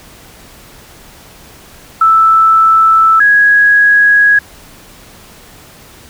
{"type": "tone pair in turn", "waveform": "sine", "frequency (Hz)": [1318.5, 1661.2], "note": ["E6", "G#6"], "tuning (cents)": [0, 0], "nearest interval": "major third", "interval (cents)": 400, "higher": "second", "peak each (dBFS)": -4, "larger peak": "neither", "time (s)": [[2.01, 3.2], [3.2, 4.39]], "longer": "neither", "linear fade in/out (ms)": 5, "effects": ["pink hiss -38 dBFS RMS until 6.09 s"]}